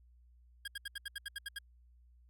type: tone bursts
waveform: 25% pulse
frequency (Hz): 1628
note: G#6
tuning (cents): -35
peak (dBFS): -35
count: 10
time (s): 0.65-1.587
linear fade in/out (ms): 5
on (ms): 28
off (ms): 73
effects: added 60 Hz sine -60 dBFS peak until 2.29 s + AAC 64 kbps